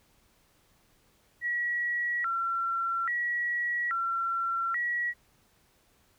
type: tone with vibrato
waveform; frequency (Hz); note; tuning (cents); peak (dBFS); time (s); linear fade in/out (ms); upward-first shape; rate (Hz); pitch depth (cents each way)
sine; 1616; G#6; -48; -27; 1.41-5.14; 50; square; 0.6; 300
effects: pink hiss -66 dBFS RMS until 6.18 s